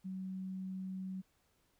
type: tone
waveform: sine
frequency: 188.3 Hz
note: F#3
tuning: 31 cents sharp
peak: -39 dBFS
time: 0.04-1.22 s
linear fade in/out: 20 ms
effects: pink hiss -75 dBFS RMS until 1.79 s